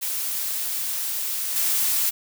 blue noise with level steps, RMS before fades -27 / -22 dBFS, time 0.01-2.11 s, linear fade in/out 20 ms, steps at 1.56 s, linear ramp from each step 2 ms, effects none

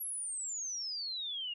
sine exponential sweep, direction down, 11580 to 2794 Hz, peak -36 dBFS, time 0-1.54 s, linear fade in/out 10 ms, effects none

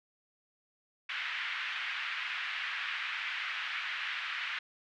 pink band-pass noise, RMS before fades -37 dBFS, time 1.09-4.59 s, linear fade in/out 5 ms, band 1500 to 3000 Hz, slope 24 dB/octave, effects none

